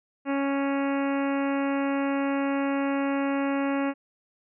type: harmonic tone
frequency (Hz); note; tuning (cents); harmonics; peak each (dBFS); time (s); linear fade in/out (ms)
277.2; C#4; 0; 1 / 2 / 3 / 4 / 5 / 6 / 7 / 8 / 9 / 10; -25 / -31 / -35 / -37 / -39 / -41 / -42 / -43 / -44 / -45; 0.25-3.94; 50
effects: none